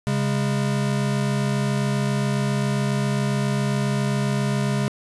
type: tone pair together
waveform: square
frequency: 136.52 / 203.9 Hz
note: C#3 / G#3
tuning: -26 / -32 cents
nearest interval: perfect fifth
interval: 694 cents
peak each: -23 / -25 dBFS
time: 0.07-4.88 s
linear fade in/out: 0 ms
effects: resampled to 24000 Hz + 8-bit